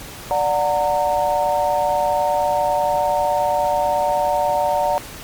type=chord; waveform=sine; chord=D augmented; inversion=none; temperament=just; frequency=587.3 / 734.2 / 917.7 Hz; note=D5 / F#5 / A#5; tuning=0 / -14 / -27 cents; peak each=-20 dBFS; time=0.31-4.98 s; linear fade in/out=0 ms; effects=pink hiss -35 dBFS RMS until 5.23 s + MP3 96 kbps